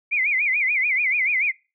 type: tone with vibrato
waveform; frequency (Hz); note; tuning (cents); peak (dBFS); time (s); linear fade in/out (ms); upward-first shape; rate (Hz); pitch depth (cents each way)
sine; 2231; C#7; +11; -18; 0.11-1.52; 20; sine; 6.9; 180
effects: noise-tail reverb RT60 0.3 s tail -24 dB re dry